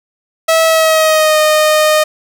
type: tone with pitch glide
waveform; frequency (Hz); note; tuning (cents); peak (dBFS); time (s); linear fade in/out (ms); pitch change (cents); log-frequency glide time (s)
sawtooth; 649 to 615.4; E5 to D#5; -27 to -19; -4; 0.48-2.04; 10; -92; 0.65-1.39
effects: none